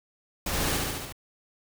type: noise with echo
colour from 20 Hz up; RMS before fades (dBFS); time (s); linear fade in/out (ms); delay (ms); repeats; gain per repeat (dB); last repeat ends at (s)
pink; -30; 0.46-0.77; 5; 71; 5; -2; 1.125
effects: none